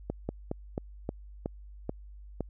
slowing click train, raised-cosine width 2 ms, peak -18 dBFS, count 8, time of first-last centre 0.1-2.407 s, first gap 190 ms, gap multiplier 1.18, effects added 50 Hz sine -45 dBFS peak until 2.49 s

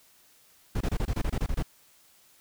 brown noise bursts, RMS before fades -27 dBFS, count 11, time 0.75-1.627 s, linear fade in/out 5 ms, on 57 ms, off 25 ms, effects white hiss -60 dBFS RMS until 2.4 s

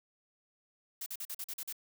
blue noise bursts, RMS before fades -40 dBFS, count 8, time 1.01-1.727 s, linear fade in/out 5 ms, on 52 ms, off 43 ms, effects none

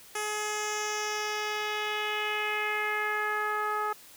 10% pulse tone with low-pass filter sweep, 422.7 Hz, G#4, 31 cents sharp, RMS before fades -31 dBFS, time 0.15-3.93 s, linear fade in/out 5 ms, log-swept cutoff 9500 to 1200 Hz, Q 2.4, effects white hiss -52 dBFS RMS until 4.16 s

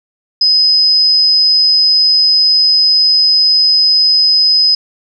sine tone with amplitude modulation, 5040 Hz, D#8, 21 cents sharp, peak -5 dBFS, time 0.41-4.75 s, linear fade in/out 5 ms, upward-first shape sine, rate 158 Hz, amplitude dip 30%, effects none

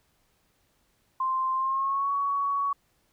sine tone with pitch glide, 1046.5 to 1121.6 Hz, C6 to C#6, 0 to +20 cents, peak -24 dBFS, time 1.2-2.73 s, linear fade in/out 5 ms, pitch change +120 cents, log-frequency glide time 1.55-2.11 s, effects pink hiss -69 dBFS RMS until 3.12 s

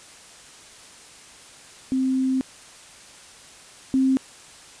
sine tone pair in turn, 261.6 / 264.2 Hz, C4 / C4, 0 / +17 cents, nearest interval unison, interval 17 cents, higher second, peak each -19 / -16 dBFS, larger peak second, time 1.92-2.41 / 3.94-4.17 s, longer first, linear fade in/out 0 ms, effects white hiss -46 dBFS RMS until 4.8 s + resampled to 22050 Hz

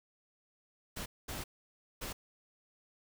pink noise bursts at uneven times, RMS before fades -41 dBFS, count 3, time 0.96-1.06 / 1.28-1.44 / 2.01-2.13 s, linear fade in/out 10 ms, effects none

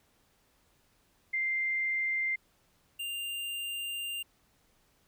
sine / square tone pair in turn, 2093 / 2794 Hz, C7 / F7, 0 / 0 cents, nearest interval perfect fourth, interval 500 cents, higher second, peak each -28 / -35 dBFS, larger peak first, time 1.33-2.36 / 2.99-4.23 s, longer second, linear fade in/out 10 ms, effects pink hiss -69 dBFS RMS until 5.07 s

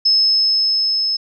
sine tone with level ramp, 5200 Hz, E8, 24 cents flat, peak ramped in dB -10 to -16 dBFS, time 0.05-1.17 s, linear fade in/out 10 ms, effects none

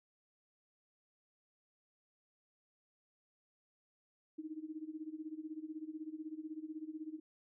sine tone with tremolo, 312.4 Hz, D#4, 7 cents sharp, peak -39 dBFS, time 4.38-7.2 s, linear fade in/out 10 ms, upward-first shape sine, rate 16 Hz, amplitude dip 85%, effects none

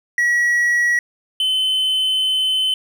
triangle tone pair in turn, 1922 / 3051 Hz, B6 / G7, -48 / -48 cents, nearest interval minor sixth, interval 800 cents, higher second, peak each -12 / -14 dBFS, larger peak first, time 0.18-0.99 / 1.4-2.74 s, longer second, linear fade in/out 2 ms, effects none

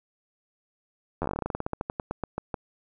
slowing click train, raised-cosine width 1 ms, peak -15 dBFS, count 24, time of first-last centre 1.22-2.542 s, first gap 11 ms, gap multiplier 1.13, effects none

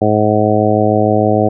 harmonic tone, 106.5 Hz, G#2, 44 cents sharp, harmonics 1 / 2 / 3 / 4 / 5 / 6 / 7, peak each -17 / -17 / -17 / -17 / -17 / -17 / -17 dBFS, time 0.01-1.49 s, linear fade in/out 10 ms, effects none

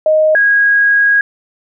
sine tone pair in turn, 622.3 / 1644.6 Hz, D#5 / G#6, 0 / -17 cents, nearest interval octave + perfect fourth, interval 1683 cents, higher second, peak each -7 dBFS, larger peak neither, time 0.06-0.35 / 0.35-1.21 s, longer second, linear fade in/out 2 ms, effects none

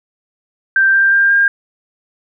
sine tone with pitch steps, 1570 / 1582.7 / 1595.6 / 1608.6 Hz, G6 / G6 / G6 / G6, +2 / +16 / +30 / +44 cents, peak -8 dBFS, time 0.76-1.48 s, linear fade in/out 2 ms, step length 180 ms, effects none

